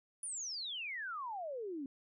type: exponential sweep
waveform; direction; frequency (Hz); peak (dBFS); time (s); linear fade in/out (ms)
sine; down; 9956 to 261.6; -39; 0.23-1.86; 2
effects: none